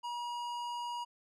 square tone with low-pass filter, 958 Hz, A#5, 47 cents sharp, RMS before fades -39 dBFS, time 0.03-1.05 s, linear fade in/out 20 ms, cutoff 7100 Hz, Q 0.51, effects none

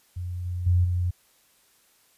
sine tone with level steps, 89 Hz, F2, 33 cents sharp, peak -29 / -27 / -17 / -22 dBFS, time 0.16-1.11 s, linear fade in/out 10 ms, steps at 0.45 / 0.66 / 0.84 s, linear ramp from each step 10 ms, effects white hiss -62 dBFS RMS until 2.17 s + resampled to 32000 Hz

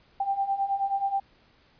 sine beating tone pair, 782 / 791.4 Hz, G5 / G5, -4 / +16 cents, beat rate 9.4 Hz, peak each -30 / -26 dBFS, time 0.2-1.2 s, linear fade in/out 5 ms, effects pink hiss -61 dBFS RMS until 1.79 s + resampled to 11025 Hz

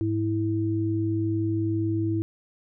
sine tone pair together, 104.68 / 326.9 Hz, G#2 / E4, +14 / -14 cents, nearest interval octave + minor sixth, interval 1972 cents, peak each -26 / -25 dBFS, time 0.01-2.22 s, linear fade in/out 0 ms, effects none

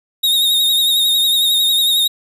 45% pulse tone with vibrato, 3730 Hz, A#7, in tune, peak -11 dBFS, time 0.23-2.08 s, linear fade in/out 10 ms, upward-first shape sine, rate 11 Hz, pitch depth 41 cents each way, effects none

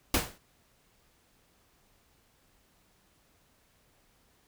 pink noise with exponential decay, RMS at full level -22 dBFS, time 0.14-0.38 s, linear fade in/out 2 ms, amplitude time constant 51 ms, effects pink hiss -67 dBFS RMS until 4.47 s

